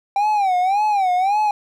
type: tone with vibrato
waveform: triangle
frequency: 784 Hz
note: G5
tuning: in tune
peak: -13 dBFS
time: 0.16-1.51 s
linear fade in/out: 2 ms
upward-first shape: sine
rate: 1.8 Hz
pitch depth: 150 cents each way
effects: none